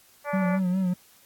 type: harmonic tone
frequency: 290 Hz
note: D4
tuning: 22 cents flat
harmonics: 2 / 3 / 4 / 5 / 6 / 7 / 8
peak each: -30 / -34 / -36 / -38 / -40 / -41 / -42 dBFS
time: 0.24-0.6 s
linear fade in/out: 50 ms
type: tone with vibrato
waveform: triangle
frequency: 185 Hz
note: F#3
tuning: in tune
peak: -20 dBFS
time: 0.33-0.94 s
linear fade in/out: 10 ms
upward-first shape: sine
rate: 4.9 Hz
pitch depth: 60 cents each way
effects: white hiss -57 dBFS RMS until 1.25 s + AAC 64 kbps